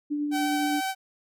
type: tone with tremolo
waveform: sine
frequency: 293.7 Hz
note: D4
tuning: in tune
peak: -24 dBFS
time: 0.1-0.81 s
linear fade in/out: 20 ms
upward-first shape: triangle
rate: 9.7 Hz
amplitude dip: 30%
type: tone with vibrato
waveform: sawtooth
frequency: 767 Hz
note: G5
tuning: 38 cents flat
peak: -23 dBFS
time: 0.31-0.95 s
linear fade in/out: 50 ms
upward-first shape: sine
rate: 14 Hz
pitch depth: 10 cents each way
effects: none